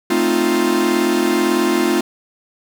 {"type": "chord", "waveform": "45% pulse", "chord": "F dominant seventh", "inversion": "first", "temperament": "equal", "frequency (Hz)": [220, 261.6, 311.1, 349.2], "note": ["A3", "C4", "Eb4", "F4"], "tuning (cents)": [0, 0, 0, 0], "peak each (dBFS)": [-22, -21, -21, -17], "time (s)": [0.1, 2.01], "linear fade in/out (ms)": 5, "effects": []}